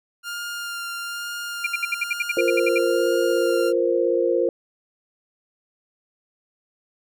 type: tone with vibrato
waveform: sawtooth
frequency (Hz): 1402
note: F6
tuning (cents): +6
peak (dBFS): -25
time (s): 0.23-3.73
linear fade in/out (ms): 50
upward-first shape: sine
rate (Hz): 1.1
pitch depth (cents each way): 13
type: tone bursts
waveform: sine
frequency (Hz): 2389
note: D7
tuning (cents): +29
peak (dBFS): -19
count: 13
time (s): 1.64-2.782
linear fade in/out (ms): 5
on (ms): 26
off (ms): 67
type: chord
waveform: sine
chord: F suspended fourth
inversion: none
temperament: equal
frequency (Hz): 349.2 / 466.2 / 523.3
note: F4 / Bb4 / C5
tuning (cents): 0 / 0 / 0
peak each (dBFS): -22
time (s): 2.37-4.49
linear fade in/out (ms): 2
effects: none